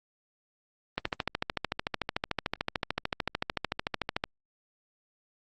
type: click train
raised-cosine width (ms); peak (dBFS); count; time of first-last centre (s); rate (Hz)
0.3; -12; 45; 0.98-4.239; 13.5
effects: Opus 24 kbps